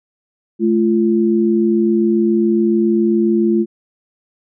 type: tone pair together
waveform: sine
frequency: 216.6 / 343.8 Hz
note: A3 / F4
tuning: -27 / -27 cents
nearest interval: minor sixth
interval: 800 cents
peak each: -14 dBFS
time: 0.59-3.66 s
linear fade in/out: 50 ms
effects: none